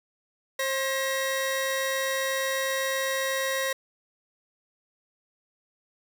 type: tone pair together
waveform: sawtooth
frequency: 534 / 1903 Hz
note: C5 / A#6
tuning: +35 / +35 cents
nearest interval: octave + minor seventh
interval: 2200 cents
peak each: -24 / -26 dBFS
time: 0.59-3.73 s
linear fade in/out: 5 ms
effects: none